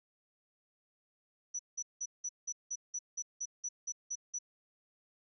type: tone bursts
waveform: sine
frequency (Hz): 5920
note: F#8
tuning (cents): 0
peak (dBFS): -35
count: 13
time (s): 1.54-4.389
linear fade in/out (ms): 10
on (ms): 53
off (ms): 180
effects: none